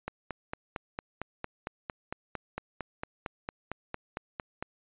click train, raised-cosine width 0.5 ms, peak -19 dBFS, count 21, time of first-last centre 0.08-4.625 s, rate 4.4 Hz, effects resampled to 8000 Hz

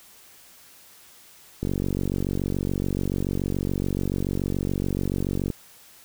click train, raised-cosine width 3 ms, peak -13 dBFS, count 183, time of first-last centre 1.63-5.502 s, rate 47 Hz, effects white hiss -51 dBFS RMS until 6.04 s

